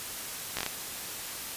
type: slowing click train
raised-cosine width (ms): 0.2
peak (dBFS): -13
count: 5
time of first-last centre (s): 0.57-0.664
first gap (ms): 16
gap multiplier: 1.26
effects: white hiss -38 dBFS RMS until 1.56 s + resampled to 32000 Hz